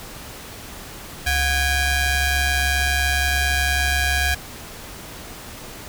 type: ring-modulated tone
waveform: sawtooth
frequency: 791 Hz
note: G5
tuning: 15 cents sharp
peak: -11 dBFS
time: 1.26-4.35 s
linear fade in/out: 10 ms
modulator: 860 Hz
effects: pink hiss -37 dBFS RMS until 5.88 s